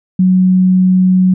sine tone, 185 Hz, F#3, in tune, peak -6 dBFS, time 0.19-1.34 s, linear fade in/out 5 ms, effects none

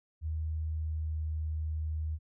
sine tone with pitch glide, 78.7 to 78.07 Hz, D#2 to D#2, +20 to +6 cents, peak -31 dBFS, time 0.21-2.19 s, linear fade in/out 50 ms, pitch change -14 cents, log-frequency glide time 0.69-1.19 s, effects none

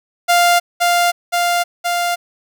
sawtooth tone with echo, 698.5 Hz, F5, in tune, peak -6 dBFS, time 0.28-0.6 s, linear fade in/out 20 ms, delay 520 ms, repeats 3, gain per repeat -2 dB, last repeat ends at 2.16 s, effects none

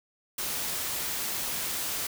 white noise, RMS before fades -32 dBFS, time 0.38-2.07 s, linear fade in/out 5 ms, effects none

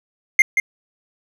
triangle tone with echo, 2112 Hz, C7, 16 cents sharp, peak -5 dBFS, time 0.39-0.42 s, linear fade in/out 2 ms, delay 180 ms, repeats 1, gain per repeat -7 dB, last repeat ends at 0.6 s, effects none

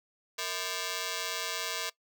5% pulse ring-modulated tone, 554.4 Hz, C#5, in tune, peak -18 dBFS, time 0.38-1.9 s, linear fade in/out 10 ms, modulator 91.5 Hz, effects noise-tail reverb RT60 0.1 s tail -19 dB re dry

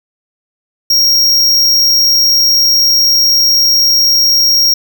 square tone, 5588 Hz, F8, in tune, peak -7 dBFS, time 0.9-4.74 s, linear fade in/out 5 ms, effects 8-bit

